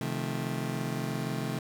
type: chord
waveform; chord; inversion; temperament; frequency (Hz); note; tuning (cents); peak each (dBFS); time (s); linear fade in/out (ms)
30% pulse; F dominant seventh; second; just; 130.96 / 157.15 / 174.61 / 218.3; C3 / Eb3 / F3 / A3; +2 / +18 / 0 / -13; -32 / -34 / -37 / -34; 0.01-1.59; 2
effects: none